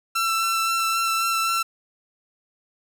sawtooth tone with vibrato, 1341 Hz, E6, 29 cents sharp, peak -17 dBFS, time 0.15-1.63 s, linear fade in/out 10 ms, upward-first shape sine, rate 3.8 Hz, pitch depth 13 cents each way, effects none

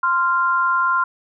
sine tone pair together, 1045 / 1388.9 Hz, C6 / F6, -2 / -10 cents, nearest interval perfect fourth, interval 492 cents, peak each -18 dBFS, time 0.03-1.04 s, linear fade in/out 5 ms, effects none

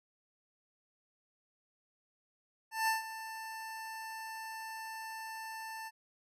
25% pulse tone with ADSR envelope, 888 Hz, A5, 16 cents sharp, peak -24 dBFS, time 2.71-5.91 s, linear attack 170 ms, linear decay 140 ms, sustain -14 dB, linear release 39 ms, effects resampled to 32000 Hz

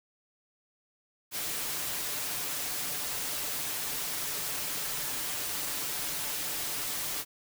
white noise with comb filter, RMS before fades -34 dBFS, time 1.31-7.25 s, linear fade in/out 50 ms, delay 6.8 ms, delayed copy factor +0.5, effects none

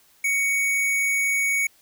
sine tone with hard clipping, 2234 Hz, C#7, 13 cents sharp, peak -21 dBFS, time 0.24-1.67 s, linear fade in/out 5 ms, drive 17 dB, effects white hiss -58 dBFS RMS until 1.81 s

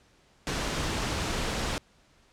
pink noise, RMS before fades -30 dBFS, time 0.47-1.78 s, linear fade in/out 0 ms, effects pink hiss -62 dBFS RMS until 2.32 s + low-pass 7000 Hz 12 dB/octave

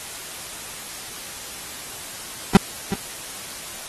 35% pulse tone with echo, 196 Hz, G3, in tune, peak -5 dBFS, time 2.55-2.57 s, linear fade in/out 0 ms, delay 370 ms, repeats 1, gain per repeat -14 dB, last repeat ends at 2.94 s, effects white hiss -35 dBFS RMS until 3.88 s + AAC 32 kbps

